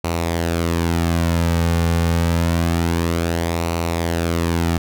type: tone with flanger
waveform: sawtooth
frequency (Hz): 84.1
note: E2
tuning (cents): +35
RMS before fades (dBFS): -19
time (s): 0.04-4.78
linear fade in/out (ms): 5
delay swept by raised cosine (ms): 0.59 to 3.09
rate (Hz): 0.27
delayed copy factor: -0.5
effects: none